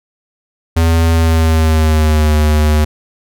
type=tone with pitch glide; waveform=square; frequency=82.41 to 76.01 Hz; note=E2 to D#2; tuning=0 to -40 cents; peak=-9 dBFS; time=0.76-2.85 s; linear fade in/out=10 ms; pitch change=-140 cents; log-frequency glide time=1.12-2.34 s; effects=none